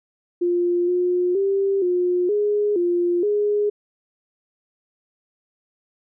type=tone with pitch steps; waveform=sine; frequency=350.6 / 357.9 / 393 / 357.5 / 415.1 / 350 / 414.7 Hz; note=F4 / F4 / G4 / F4 / G#4 / F4 / G#4; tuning=+7 / +42 / +4 / +41 / -1 / +4 / -3 cents; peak=-17 dBFS; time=0.41-3.7 s; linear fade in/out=10 ms; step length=470 ms; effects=none